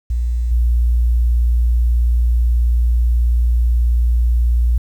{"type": "tone with level steps", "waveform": "sine", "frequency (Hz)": 59.2, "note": "A#1", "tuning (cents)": 27, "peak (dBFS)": [-15, -11], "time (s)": [0.1, 4.78], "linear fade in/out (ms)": 5, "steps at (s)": 0.51, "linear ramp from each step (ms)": 5, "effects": ["8-bit"]}